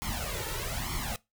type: noise with flanger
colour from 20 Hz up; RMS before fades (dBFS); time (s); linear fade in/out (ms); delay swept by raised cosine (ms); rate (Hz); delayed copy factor
pink; -34; 0.02-1.16; 0; 0.91 to 2.21; 1.1; +0.8
effects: noise-tail reverb RT60 0.2 s tail -21 dB re dry